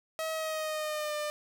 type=tone with pitch glide; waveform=sawtooth; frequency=639 to 599.7 Hz; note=D#5 to D5; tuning=+46 to +36 cents; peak=-28 dBFS; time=0.19-1.3 s; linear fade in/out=0 ms; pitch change=-110 cents; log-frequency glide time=0.32-1.15 s; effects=none